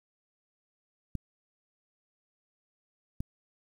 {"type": "clicks", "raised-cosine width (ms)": 5, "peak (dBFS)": -21, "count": 2, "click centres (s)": [1.153, 3.205], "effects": ["9-bit"]}